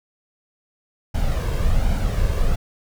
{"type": "noise with flanger", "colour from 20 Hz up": "brown", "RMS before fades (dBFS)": -19, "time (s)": [1.14, 2.56], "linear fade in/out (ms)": 10, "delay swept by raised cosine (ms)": [1.3, 1.88], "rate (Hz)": 1.3, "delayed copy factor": 0.55, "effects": []}